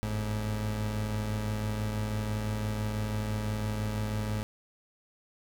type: tone pair together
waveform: 30% pulse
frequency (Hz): 50.45 / 106.9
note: G#1 / A2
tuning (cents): -49 / -49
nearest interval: octave + minor second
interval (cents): 1300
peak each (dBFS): -34 / -28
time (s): 0.03-4.43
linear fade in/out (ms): 0
effects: none